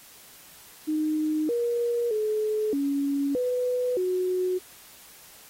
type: tone with pitch steps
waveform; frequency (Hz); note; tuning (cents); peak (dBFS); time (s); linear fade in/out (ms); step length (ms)
sine; 308.5 / 474.7 / 428.8 / 280.7 / 497.1 / 366.8; D#4 / A#4 / A4 / C#4 / B4 / F#4; -15 / +31 / -45 / +22 / +11 / -15; -23; 0.87-4.59; 20; 620
effects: white hiss -50 dBFS RMS until 5.49 s + AAC 48 kbps